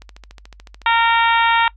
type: click train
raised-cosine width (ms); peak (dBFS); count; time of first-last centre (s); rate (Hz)
0.2; -22; 12; 0.02-0.817; 13.8
type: harmonic tone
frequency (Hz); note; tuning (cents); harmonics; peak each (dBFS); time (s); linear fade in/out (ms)
461; A#4; -19; 2 / 3 / 4 / 5 / 6 / 7 / 8; -15 / -19 / -21 / -23 / -25 / -26 / -27; 0.86-1.68; 2
effects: noise-tail reverb RT60 0.1 s tail -22 dB re dry + added 50 Hz sine -42 dBFS peak until 1.76 s